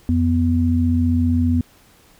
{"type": "tone pair together", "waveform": "sine", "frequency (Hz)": [87.31, 246.9], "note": ["F2", "B3"], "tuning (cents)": [0, 0], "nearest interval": "octave + tritone", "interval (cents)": 1800, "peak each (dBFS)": -17, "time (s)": [0.09, 1.61], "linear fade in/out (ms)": 0, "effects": ["pink hiss -52 dBFS RMS until 2.19 s"]}